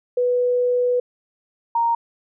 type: tone pair in turn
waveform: sine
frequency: 492.9 / 930.5 Hz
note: B4 / A#5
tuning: -3 / -3 cents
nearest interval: major seventh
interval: 1100 cents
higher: second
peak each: -16 dBFS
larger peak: neither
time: 0.17-1 / 1.75-1.95 s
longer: first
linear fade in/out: 5 ms
effects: none